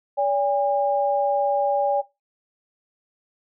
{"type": "tone pair together", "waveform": "sine", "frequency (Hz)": [571.5, 810], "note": ["D5", "G#5"], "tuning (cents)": [-47, -43], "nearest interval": "tritone", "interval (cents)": 604, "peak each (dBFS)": -21, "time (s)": [0.17, 2.02], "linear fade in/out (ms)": 20, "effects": ["noise-tail reverb RT60 0.2 s tail -17 dB re dry"]}